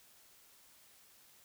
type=silence; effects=white hiss -63 dBFS RMS until 1.44 s